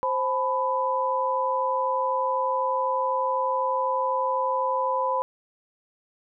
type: tone cluster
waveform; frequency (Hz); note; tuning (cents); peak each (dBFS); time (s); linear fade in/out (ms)
sine; 524 / 864 / 996; C5 / A5 / B5; +2 / -32 / +14; -27 / -32 / -24; 0.03-5.22; 0
effects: none